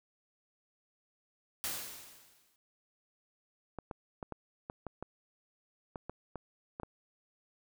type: noise with exponential decay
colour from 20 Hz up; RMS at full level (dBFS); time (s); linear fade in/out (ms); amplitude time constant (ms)
white; -35; 1.64-2.56; 0; 200
type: clicks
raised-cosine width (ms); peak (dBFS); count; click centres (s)
1; -26; 12; 3.787 / 3.912 / 4.228 / 4.323 / 4.699 / 4.867 / 5.026 / 5.958 / 6.096 / 6.357 / 6.799 / 6.833
effects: none